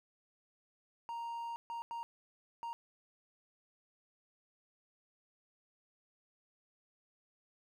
triangle tone bursts at uneven times, 932.3 Hz, A#5, in tune, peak -37 dBFS, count 4, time 1.09-1.56 / 1.7-1.82 / 1.91-2.03 / 2.63-2.73 s, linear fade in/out 0 ms, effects none

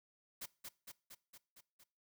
white noise with echo, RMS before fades -45 dBFS, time 0.41-0.46 s, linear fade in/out 10 ms, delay 230 ms, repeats 6, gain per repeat -3 dB, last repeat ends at 1.84 s, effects noise-tail reverb RT60 0.4 s tail -22 dB re dry

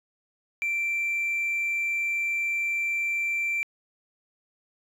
triangle tone, 2349 Hz, D7, in tune, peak -22 dBFS, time 0.62-3.63 s, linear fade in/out 0 ms, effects tanh soft clip ceiling -20 dBFS

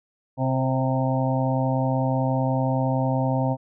harmonic tone with a mistuned harmonic, 130.81 Hz, C3, in tune, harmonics 1 / 2 / 4 / 5 / 6 / 7, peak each -23 / -26 / -29 / -30 / -31 / -31 dBFS, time 0.37-3.57 s, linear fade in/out 50 ms, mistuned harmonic 4, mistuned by +19 cents, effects none

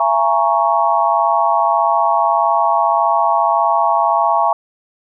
sine chord, A# half-diminished seventh, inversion second, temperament equal with one note detuned, 676.2 / 830.6 / 932.3 / 1108.7 Hz, E5 / G#5 / A#5 / C#6, +44 / 0 / 0 / 0 cents, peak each -17 dBFS, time 0-4.53 s, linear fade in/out 2 ms, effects none

